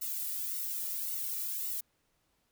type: noise with flanger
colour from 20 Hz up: violet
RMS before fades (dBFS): -36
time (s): 0.01-1.81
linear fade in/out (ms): 10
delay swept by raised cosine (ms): 1.2 to 1.92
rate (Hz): 1.8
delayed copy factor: -0.85
effects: pink hiss -75 dBFS RMS until 2.51 s